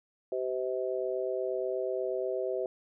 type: harmonic tone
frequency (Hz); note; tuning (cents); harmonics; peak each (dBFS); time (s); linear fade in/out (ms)
128.3; C3; -34; 3 / 4 / 5; -33 / -34 / -35; 0.32-2.66; 2
effects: none